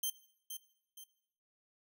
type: tone with echo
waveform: 5% pulse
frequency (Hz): 3136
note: G7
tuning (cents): 0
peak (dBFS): -25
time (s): 0.03-0.1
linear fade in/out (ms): 5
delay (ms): 470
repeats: 2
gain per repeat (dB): -8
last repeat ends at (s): 1.04
effects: noise-tail reverb RT60 0.7 s tail -18 dB re dry